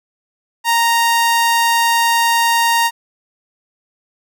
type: tone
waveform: sawtooth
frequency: 930 Hz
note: A#5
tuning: 4 cents flat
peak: -8 dBFS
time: 0.64-2.91 s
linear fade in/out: 50 ms
effects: none